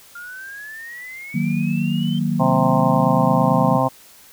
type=exponential sweep; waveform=sine; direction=up; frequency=1396.9 to 3136 Hz; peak=-32 dBFS; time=0.15-2.19 s; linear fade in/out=5 ms
type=chord; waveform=sine; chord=D# minor; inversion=none; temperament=equal; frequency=155.56 / 185 / 233.1 Hz; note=D#3 / F#3 / A#3; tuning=0 / 0 / 0 cents; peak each=-22 dBFS; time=1.34-3.78 s; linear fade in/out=10 ms
type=harmonic tone; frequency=131.1 Hz; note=C3; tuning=4 cents sharp; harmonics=1 / 2 / 4 / 5 / 6 / 7 / 8; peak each=-23 / -23 / -23 / -23 / -23 / -23 / -23 dBFS; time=2.39-3.89 s; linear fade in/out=20 ms
effects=white hiss -47 dBFS RMS until 4.32 s